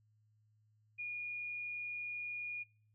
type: tone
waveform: sine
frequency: 2437 Hz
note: D#7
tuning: 37 cents flat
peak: -39 dBFS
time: 0.98-2.64 s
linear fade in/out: 20 ms
effects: noise-tail reverb RT60 0.5 s tail -24 dB re dry + added 107 Hz sine -69 dBFS peak until 2.94 s